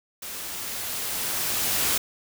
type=noise with level ramp; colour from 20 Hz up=white; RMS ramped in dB=-36 to -23 dBFS; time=0.22-1.98 s; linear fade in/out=5 ms; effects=none